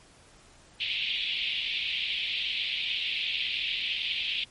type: band-pass noise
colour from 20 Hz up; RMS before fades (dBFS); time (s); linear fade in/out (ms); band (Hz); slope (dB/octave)
white; -31; 0.8-4.44; 5; 2400 to 3600; 48
effects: pink hiss -56 dBFS RMS until 4.5 s + MP3 48 kbps